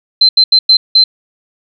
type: tone bursts at uneven times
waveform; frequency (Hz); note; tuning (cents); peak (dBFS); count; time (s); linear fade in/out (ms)
sine; 4100; C8; -36; -3; 5; 0.21-0.29 / 0.37-0.44 / 0.52-0.59 / 0.69-0.77 / 0.95-1.04; 5
effects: none